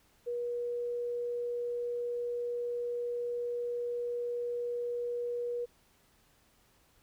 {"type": "tone", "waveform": "sine", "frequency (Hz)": 480.9, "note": "B4", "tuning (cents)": -46, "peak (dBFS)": -32, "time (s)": [0.26, 5.66], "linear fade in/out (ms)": 20, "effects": ["pink hiss -67 dBFS RMS until 7.02 s"]}